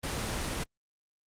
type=noise; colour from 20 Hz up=pink; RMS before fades=-33 dBFS; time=0.03-0.64 s; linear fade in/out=10 ms; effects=low-pass 10000 Hz 12 dB/octave + Opus 24 kbps